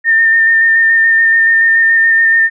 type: tone with vibrato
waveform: sine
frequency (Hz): 1814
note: A#6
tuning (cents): -48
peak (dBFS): -6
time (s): 0.04-2.5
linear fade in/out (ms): 50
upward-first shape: square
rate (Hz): 7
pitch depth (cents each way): 15
effects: none